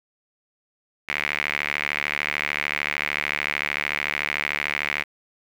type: tone with band-pass filter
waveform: sawtooth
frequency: 73.42 Hz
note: D2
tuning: in tune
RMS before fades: -27 dBFS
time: 1.08-5.04 s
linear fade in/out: 20 ms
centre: 2200 Hz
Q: 4.7
effects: 8-bit